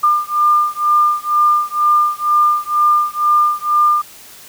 sine beating tone pair, 1200 / 1202.1 Hz, D6 / D6, +37 / +40 cents, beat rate 2.1 Hz, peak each -14 dBFS, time 0.03-4.02 s, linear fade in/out 10 ms, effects white hiss -39 dBFS RMS until 4.48 s

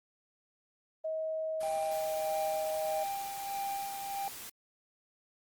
sine tone with pitch glide, 635 to 626.6 Hz, D#5 to D#5, +35 to +12 cents, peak -32 dBFS, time 1.04-3.04 s, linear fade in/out 10 ms, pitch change -23 cents, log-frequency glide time 1.67-2.21 s
white noise, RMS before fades -45 dBFS, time 1.6-4.5 s, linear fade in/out 10 ms
triangle tone with tremolo, 793 Hz, G5, 20 cents sharp, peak -31 dBFS, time 1.63-4.28 s, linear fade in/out 0 ms, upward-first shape sine, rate 1.6 Hz, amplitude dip 50%
effects Opus 32 kbps

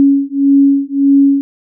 sine beating tone pair, 277 / 278.7 Hz, C#4 / C#4, -1 / +9 cents, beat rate 1.7 Hz, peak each -10 dBFS, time 0-1.41 s, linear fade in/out 0 ms, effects none

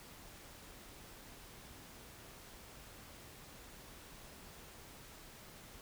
silence, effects pink hiss -55 dBFS RMS until 5.81 s

